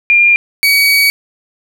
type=tone pair in turn; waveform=sine / 30% pulse; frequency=2402 / 2262 Hz; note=D7 / C#7; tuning=+38 / +34 cents; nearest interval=minor second; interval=104 cents; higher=first; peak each=-5 dBFS; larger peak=neither; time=0.1-0.36 / 0.63-1.1 s; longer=second; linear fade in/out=0 ms; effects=none

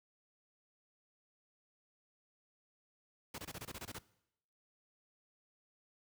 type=noise bursts; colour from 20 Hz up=pink; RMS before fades=-45 dBFS; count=10; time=3.34-3.986 s; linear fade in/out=5 ms; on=43 ms; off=24 ms; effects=noise-tail reverb RT60 0.8 s tail -20 dB re dry + high-pass 60 Hz 12 dB/octave

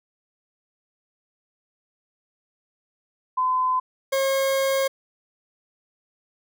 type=tone pair in turn; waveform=sine / 40% pulse; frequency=1020 / 540.3 Hz; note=C6 / C#5; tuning=-44 / -44 cents; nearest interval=major seventh; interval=1100 cents; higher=first; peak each=-19 dBFS; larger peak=neither; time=3.37-3.8 / 4.12-4.88 s; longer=second; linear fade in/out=10 ms; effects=none

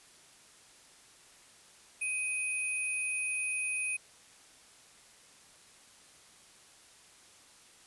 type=tone pair together; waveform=sine; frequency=2509 / 9456 Hz; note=D#7 / D9; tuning=+14 / +11 cents; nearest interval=octave + major seventh; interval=2297 cents; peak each=-32 / -37 dBFS; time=2.01-3.97 s; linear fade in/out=10 ms; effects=white hiss -58 dBFS RMS until 7.86 s + resampled to 24000 Hz

